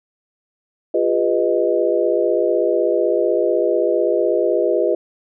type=chord; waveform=sine; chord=F half-diminished seventh; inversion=none; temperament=equal with one note detuned; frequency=349.2 / 405.1 / 493.9 / 622.3 Hz; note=F4 / Ab4 / Cb5 / Eb5; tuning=0 / -43 / 0 / 0 cents; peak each=-20 dBFS; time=0.94-4.95 s; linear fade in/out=5 ms; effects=none